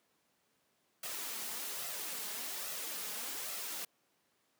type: noise with flanger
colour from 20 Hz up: white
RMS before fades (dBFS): -41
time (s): 1.03-3.85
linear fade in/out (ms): 5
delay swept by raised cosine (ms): 1.5 to 4.8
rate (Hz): 1.2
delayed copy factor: +0.5
effects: pink hiss -75 dBFS RMS until 4.59 s + high-pass 200 Hz 12 dB/octave